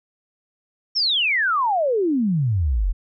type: exponential sweep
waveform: sine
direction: down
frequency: 5588 to 38.89 Hz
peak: -17 dBFS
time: 0.95-2.93 s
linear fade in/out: 20 ms
effects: none